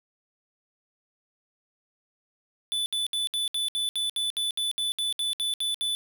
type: tone bursts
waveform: square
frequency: 3487 Hz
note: A7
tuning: 16 cents flat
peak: -26 dBFS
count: 16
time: 2.72-5.95 s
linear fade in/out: 0 ms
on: 140 ms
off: 66 ms
effects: none